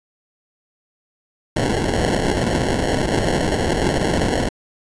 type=noise with sample-and-hold; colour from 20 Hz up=white; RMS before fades=-19 dBFS; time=1.56-4.49 s; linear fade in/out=5 ms; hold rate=1225 Hz; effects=resampled to 22050 Hz